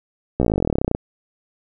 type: slowing click train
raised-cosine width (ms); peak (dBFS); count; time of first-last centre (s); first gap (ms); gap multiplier
2; -5; 24; 0.4-0.949; 15; 1.04
effects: none